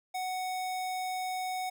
square tone, 742 Hz, F#5, 5 cents sharp, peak -33 dBFS, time 0.14-1.7 s, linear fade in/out 10 ms, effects none

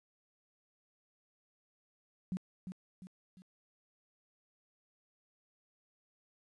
sine tone with echo, 185 Hz, F#3, in tune, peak -33 dBFS, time 2.32-2.37 s, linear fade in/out 0 ms, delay 350 ms, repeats 3, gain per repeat -7 dB, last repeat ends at 3.42 s, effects resampled to 24000 Hz + 12-bit

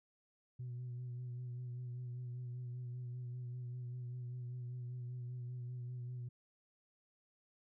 sine tone with vibrato, 123.47 Hz, B2, in tune, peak -40 dBFS, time 0.59-6.29 s, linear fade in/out 10 ms, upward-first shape sine, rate 5.1 Hz, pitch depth 30 cents each way, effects tanh soft clip ceiling -39 dBFS

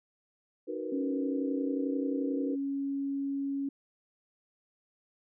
sine chord, B major seventh, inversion first, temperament just, 308.7 / 370.4 / 463 / 493.9 Hz, D#4 / F#4 / A#4 / B4, -14 / +2 / -12 / 0 cents, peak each -39 dBFS, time 0.67-2.56 s, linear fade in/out 20 ms
sine tone, 277.2 Hz, C#4, in tune, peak -30 dBFS, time 0.92-3.69 s, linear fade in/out 5 ms
effects none

